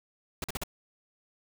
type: noise bursts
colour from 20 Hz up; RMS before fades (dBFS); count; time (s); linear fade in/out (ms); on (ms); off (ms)
pink; -34; 4; 0.42-0.636; 2; 21; 44
effects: none